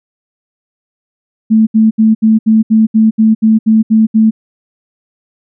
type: tone bursts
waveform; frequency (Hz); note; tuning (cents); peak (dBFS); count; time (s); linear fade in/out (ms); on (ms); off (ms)
sine; 220; A3; 0; -4; 12; 1.5-4.31; 20; 170; 70
effects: none